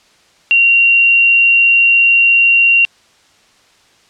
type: tone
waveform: sine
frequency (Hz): 2757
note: F7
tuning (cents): -23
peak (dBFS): -6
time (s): 0.51-2.85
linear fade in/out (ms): 0
effects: white hiss -50 dBFS RMS until 4.09 s + low-pass 6000 Hz 12 dB/octave